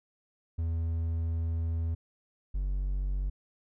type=tone pair in turn; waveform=triangle; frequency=82.41 / 47.44 Hz; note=E2 / F#1; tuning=0 / +44 cents; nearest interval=minor seventh; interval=956 cents; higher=first; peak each=-26 / -26 dBFS; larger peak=neither; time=0.58-1.95 / 2.54-3.3 s; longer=first; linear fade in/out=10 ms; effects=none